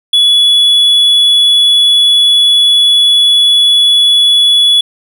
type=tone; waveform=triangle; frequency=3405 Hz; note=G#7; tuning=42 cents sharp; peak=-3 dBFS; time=0.13-4.81 s; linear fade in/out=5 ms; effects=none